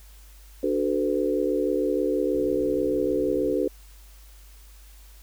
sine chord, B minor seventh, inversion first, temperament equal with one note detuned, 293.7 / 370 / 440 / 506.3 Hz, D4 / F#4 / A4 / B4, 0 / 0 / 0 / +43 cents, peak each -27 dBFS, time 0.63-3.68 s, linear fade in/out 5 ms
click train, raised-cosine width 3 ms, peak -31 dBFS, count 74, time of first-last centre 2.35-3.529 s, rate 61.9 Hz
effects added 50 Hz sine -46 dBFS peak until 5.22 s + white hiss -55 dBFS RMS until 5.22 s

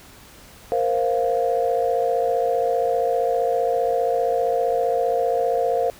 sine chord, Bb suspended second, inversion none, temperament equal with one note detuned, 468.1 / 523.3 / 698.5 Hz, Bb4 / C5 / F5, +7 / 0 / 0 cents, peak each -22 dBFS, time 0.72-5.9 s, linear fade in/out 0 ms, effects tanh soft clip ceiling -9 dBFS + pink hiss -46 dBFS RMS until 5.99 s

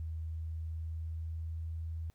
sine tone with pitch glide, 80.2 to 81.27 Hz, E2 to E2, -47 to -24 cents, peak -36 dBFS, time 0-2.1 s, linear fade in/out 0 ms, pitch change +23 cents, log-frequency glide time 0.18-1.74 s, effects pink hiss -75 dBFS RMS until 2.14 s

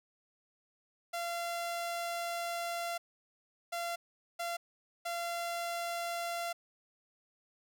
sawtooth tone bursts at uneven times, 686 Hz, F5, 31 cents flat, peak -31 dBFS, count 4, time 1.13-2.98 / 3.72-3.96 / 4.39-4.57 / 5.05-6.53 s, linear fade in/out 10 ms, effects none

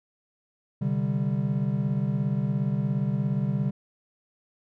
triangle chord, C suspended second, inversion none, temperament equal with one note detuned, 130.81 / 147.94 / 196 Hz, C3 / D3 / G3, 0 / +13 / 0 cents, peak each -26 dBFS, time 0.81-3.71 s, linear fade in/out 10 ms, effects none

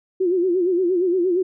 sine tone with vibrato, 360 Hz, F#4, 47 cents flat, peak -16 dBFS, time 0.2-1.43 s, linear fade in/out 10 ms, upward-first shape sine, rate 8.6 Hz, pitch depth 99 cents each way, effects none

